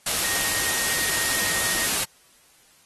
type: tone in noise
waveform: sine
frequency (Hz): 1864.7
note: A#6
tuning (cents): 0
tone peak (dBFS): -31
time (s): 0.24-1.86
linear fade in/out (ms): 5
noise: white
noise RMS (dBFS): -24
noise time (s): 0.06-2.04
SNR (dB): -10
effects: white hiss -57 dBFS RMS until 2.85 s + AAC 32 kbps